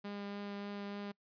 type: tone with vibrato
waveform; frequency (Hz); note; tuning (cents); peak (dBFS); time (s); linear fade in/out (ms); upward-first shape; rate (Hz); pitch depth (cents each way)
sawtooth; 202.4; G#3; -44; -37; 0.04-1.12; 10; triangle; 3.4; 10
effects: noise-tail reverb RT60 0.1 s tail -26 dB re dry + resampled to 11025 Hz